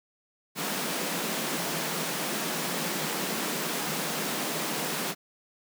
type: high-pass noise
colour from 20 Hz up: pink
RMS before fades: -31 dBFS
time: 0.55-5.15 s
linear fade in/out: 50 ms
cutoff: 150 Hz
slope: 96 dB/octave
effects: none